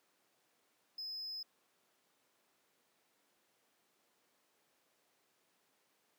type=tone; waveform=triangle; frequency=5100 Hz; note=D#8; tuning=42 cents sharp; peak=-40 dBFS; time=0.98-1.43 s; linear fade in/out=5 ms; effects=pink hiss -75 dBFS RMS until 6.18 s + high-pass 300 Hz 12 dB/octave